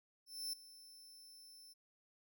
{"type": "tone with ADSR envelope", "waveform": "sawtooth", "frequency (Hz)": 5320, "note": "E8", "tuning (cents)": 15, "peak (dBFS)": -36, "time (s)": [0.26, 1.74], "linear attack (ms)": 270, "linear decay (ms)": 6, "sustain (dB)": -18, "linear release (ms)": 20, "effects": []}